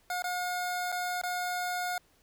25% pulse tone with dropouts, 719 Hz, F#5, 50 cents flat, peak -27 dBFS, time 0.1-1.98 s, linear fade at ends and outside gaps 2 ms, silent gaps 0.222-0.241 / 0.919-0.924 / 1.215-1.235 s, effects pink hiss -66 dBFS RMS until 2.22 s

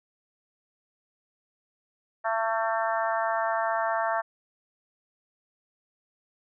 harmonic tone, 224.4 Hz, A3, 34 cents sharp, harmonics 3 / 4 / 5 / 6 / 7 / 8, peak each -28 / -30 / -32 / -34 / -35 / -36 dBFS, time 2.24-4.22 s, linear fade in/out 20 ms, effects none

